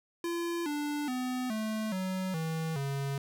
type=tone with pitch steps; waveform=square; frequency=341.4 / 293.8 / 252.8 / 217.6 / 187.23 / 161.12 / 138.65 Hz; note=F4 / D4 / B3 / A3 / F#3 / E3 / C#3; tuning=-39 / +1 / +41 / -19 / +21 / -39 / +1 cents; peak=-32 dBFS; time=0.24-3.18 s; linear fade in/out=2 ms; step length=420 ms; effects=none